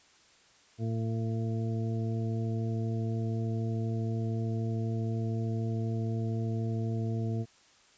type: harmonic tone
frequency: 113 Hz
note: A2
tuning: 47 cents sharp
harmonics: 1 / 2 / 3 / 4 / 6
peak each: -30 / -36 / -41 / -42 / -46 dBFS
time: 0.78-7.46 s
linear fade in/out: 50 ms
effects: white hiss -61 dBFS RMS until 7.97 s + resampled to 16000 Hz